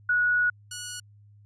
sine / 5% pulse tone pair in turn, 1462 / 1462 Hz, F#6 / F#6, -21 / -21 cents, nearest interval unison, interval 0 cents, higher neither, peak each -20 / -22 dBFS, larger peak first, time 0.09-0.5 / 0.71-1 s, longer first, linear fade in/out 5 ms, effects added 103 Hz sine -51 dBFS peak until 1.45 s + resampled to 22050 Hz

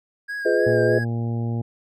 triangle tone with vibrato, 1627 Hz, G#6, 36 cents flat, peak -25 dBFS, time 0.28-1.05 s, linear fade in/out 20 ms, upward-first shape sine, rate 3.2 Hz, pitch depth 40 cents each way
sine chord, F half-diminished seventh, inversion none, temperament just, 349.2 / 419.1 / 502.9 / 628.6 Hz, F4 / Ab4 / Cb5 / Eb5, 0 / +16 / +31 / +18 cents, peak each -23 / -21 / -21 / -24 dBFS, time 0.45-0.99 s, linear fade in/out 10 ms
harmonic tone, 116.54 Hz, A#2, in tune, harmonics 1 / 2 / 3 / 4 / 5 / 6 / 7, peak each -23 / -29 / -36 / -39 / -44 / -45 / -42 dBFS, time 0.66-1.62 s, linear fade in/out 10 ms
effects none

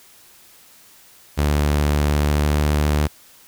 sawtooth tone with pitch glide, 73.6 to 74.46 Hz, D2 to D2, +4 to +24 cents, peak -12 dBFS, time 1.37-3.08 s, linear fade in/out 20 ms, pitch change +20 cents, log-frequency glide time 2.16-2.66 s, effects white hiss -49 dBFS RMS until 3.47 s

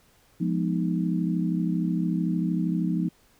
sine chord, F half-diminished seventh, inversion none, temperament equal, 174.61 / 207.7 / 246.9 / 311.1 Hz, F3 / Ab3 / Cb4 / Eb4, 0 / 0 / 0 / 0 cents, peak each -25 / -31 / -31 / -30 dBFS, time 0.4-3.09 s, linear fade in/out 10 ms, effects pink hiss -61 dBFS RMS until 3.39 s

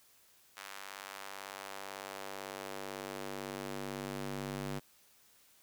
square tone with high-pass filter sweep, 49 Hz, G1, in tune, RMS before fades -43 dBFS, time 0.56-4.8 s, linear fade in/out 20 ms, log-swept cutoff 1300 to 160 Hz, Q 0.91, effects white hiss -65 dBFS RMS until 5.62 s

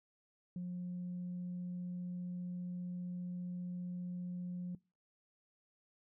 sine tone, 178.5 Hz, F3, 38 cents sharp, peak -37 dBFS, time 0.56-4.75 s, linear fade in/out 2 ms, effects noise-tail reverb RT60 0.3 s tail -23 dB re dry + tanh soft clip ceiling -36 dBFS

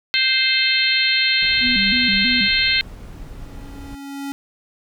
harmonic tone, 523 Hz, C5, 1 cent flat, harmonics 3 / 4 / 5 / 6 / 7 / 8, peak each -25 / -20 / -23 / -23 / -24 / -20 dBFS, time 0.14-2.81 s, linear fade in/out 0 ms
brown noise, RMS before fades -35 dBFS, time 1.42-3.95 s, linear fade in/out 2 ms
sine tone with vibrato, 220 Hz, A3, in tune, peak -22 dBFS, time 1.6-2.49 s, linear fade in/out 50 ms, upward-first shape square, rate 3.1 Hz, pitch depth 190 cents each way
square tone with exponential growth, 278.6 Hz, C#4, 9 cents sharp, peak -25 dBFS, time 2.8-4.32 s, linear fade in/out 0 ms, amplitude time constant 330 ms
effects none

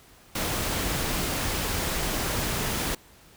pink noise, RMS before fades -28 dBFS, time 0.35-2.95 s, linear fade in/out 5 ms, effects pink hiss -54 dBFS RMS until 3.36 s

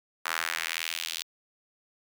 sawtooth tone with high-pass filter sweep, 82 Hz, E2, 9 cents flat, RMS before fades -33 dBFS, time 0.25-1.23 s, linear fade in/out 10 ms, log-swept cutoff 1300 to 3700 Hz, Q 1.7, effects none

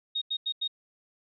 sine tone bursts, 3729 Hz, A#7, in tune, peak -27 dBFS, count 4, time 0.15-0.678 s, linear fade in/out 10 ms, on 66 ms, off 88 ms, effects none

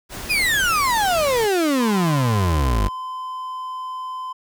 pink noise, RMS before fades -32 dBFS, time 0.09-1.49 s, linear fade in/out 50 ms
35% pulse exponential sweep, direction down, 2560 to 46.25 Hz, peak -15 dBFS, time 0.29-2.89 s, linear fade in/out 20 ms
triangle tone, 1025 Hz, C6, 36 cents flat, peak -25 dBFS, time 1.79-4.33 s, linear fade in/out 10 ms
effects none

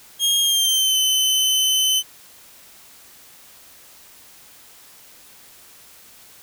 sawtooth tone with pitch glide, 3247 to 3047 Hz, G#7 to G7, -40 to -50 cents, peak -13 dBFS, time 0.19-2.03 s, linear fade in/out 50 ms, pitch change -110 cents, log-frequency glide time 0.41-0.97 s, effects white hiss -47 dBFS RMS until 6.42 s

